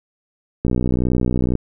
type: click train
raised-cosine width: 3 ms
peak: -6 dBFS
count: 57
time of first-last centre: 0.65-1.553 s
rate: 62 Hz
effects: none